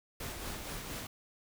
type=noise with tremolo; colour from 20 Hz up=pink; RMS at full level=-40 dBFS; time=0.2-1.07 s; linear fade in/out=5 ms; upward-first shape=sine; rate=4.3 Hz; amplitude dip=35%; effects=none